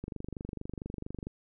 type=click train; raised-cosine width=3 ms; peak=-25 dBFS; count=31; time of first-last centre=0.04-1.27 s; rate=24.4 Hz; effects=none